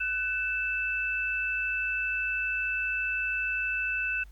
sine tone pair together, 1502.1 / 2637 Hz, F#6 / E7, +26 / 0 cents, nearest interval minor seventh, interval 974 cents, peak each -31 / -29 dBFS, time 0-4.24 s, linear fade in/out 10 ms, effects added 50 Hz sine -46 dBFS peak until 4.31 s + pink hiss -64 dBFS RMS until 4.31 s

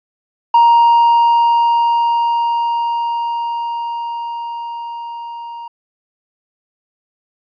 triangle tone with level ramp, 937 Hz, A#5, 9 cents sharp, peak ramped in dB -3 to -25 dBFS, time 0.54-5.68 s, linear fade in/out 5 ms, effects tanh soft clip ceiling 0 dBFS + resampled to 11025 Hz

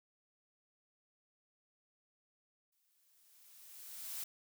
blue noise with exponential growth, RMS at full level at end -41 dBFS, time 2.72-4.24 s, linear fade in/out 5 ms, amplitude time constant 330 ms, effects none

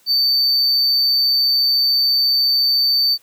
triangle tone, 4567 Hz, D8, 49 cents flat, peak -12 dBFS, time 0.06-3.18 s, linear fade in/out 50 ms, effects white hiss -55 dBFS RMS until 3.22 s

